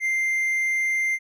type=tone; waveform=triangle; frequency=2093 Hz; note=C7; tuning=in tune; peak=-19 dBFS; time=0-1.19 s; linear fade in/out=50 ms; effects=none